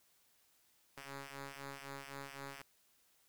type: ring-modulated tone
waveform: 5% pulse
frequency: 138.59 Hz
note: C#3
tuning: in tune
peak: -32 dBFS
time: 0.97-2.62 s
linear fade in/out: 5 ms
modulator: 691 Hz
effects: white hiss -72 dBFS RMS until 3.28 s